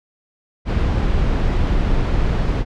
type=noise; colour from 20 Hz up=brown; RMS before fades=-17 dBFS; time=0.65-2.65 s; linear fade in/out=50 ms; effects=low-pass 4000 Hz 12 dB/octave